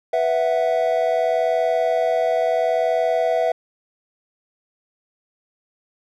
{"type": "chord", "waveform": "triangle", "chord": "B suspended fourth", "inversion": "none", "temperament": "equal", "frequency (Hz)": [493.9, 659.3, 740], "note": ["B4", "E5", "F#5"], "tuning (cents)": [0, 0, 0], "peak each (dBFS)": [-21, -17, -22], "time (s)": [0.13, 3.52], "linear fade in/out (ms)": 5, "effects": []}